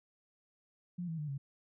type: tone with pitch steps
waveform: sine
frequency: 176.5 / 162.79 / 150.14 / 138.48 Hz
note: F3 / E3 / D3 / C#3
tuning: +19 / -21 / +39 / -1 cents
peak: -36 dBFS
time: 0.98-1.38 s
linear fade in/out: 10 ms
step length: 100 ms
effects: none